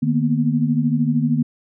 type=tone cluster; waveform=sine; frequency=151.6 / 232.9 / 245.9 Hz; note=D#3 / A#3 / B3; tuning=-45 / -1 / -7 cents; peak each=-20 dBFS; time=0.02-1.43 s; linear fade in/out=10 ms; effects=none